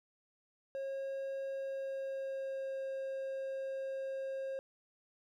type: tone with pitch glide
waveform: triangle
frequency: 542 to 536.4 Hz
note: C#5 to C5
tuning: -39 to +43 cents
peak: -35 dBFS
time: 0.75-4.59 s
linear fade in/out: 0 ms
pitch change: -18 cents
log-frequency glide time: 1.45-2.82 s
effects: none